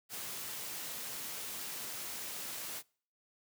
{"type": "high-pass noise", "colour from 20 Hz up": "white", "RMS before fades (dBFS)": -42, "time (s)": [0.09, 2.83], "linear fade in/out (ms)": 50, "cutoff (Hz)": 100, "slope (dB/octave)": 24, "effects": ["noise-tail reverb RT60 0.5 s tail -26 dB re dry"]}